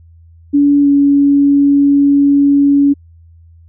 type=tone with pitch glide; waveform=sine; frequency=286 to 282.6 Hz; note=D4 to C#4; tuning=-46 to +34 cents; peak=-6 dBFS; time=0.53-2.94 s; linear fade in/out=20 ms; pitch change=-20 cents; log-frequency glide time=0.82-0.87 s; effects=added 83 Hz sine -39 dBFS peak until 3.68 s